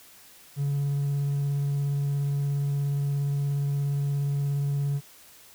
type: tone with vibrato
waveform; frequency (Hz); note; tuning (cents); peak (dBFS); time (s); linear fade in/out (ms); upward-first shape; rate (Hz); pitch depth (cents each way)
triangle; 141.5; C#3; +36; -21; 0.56-5.01; 50; triangle; 17; 11
effects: tanh soft clip ceiling -18 dBFS + white hiss -52 dBFS RMS until 5.54 s